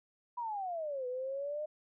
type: exponential two-way sweep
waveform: sine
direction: down then up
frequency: 987.8 to 493.9 to 614 Hz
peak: -35 dBFS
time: 0.37-1.66 s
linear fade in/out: 10 ms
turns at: 1.07 s
effects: none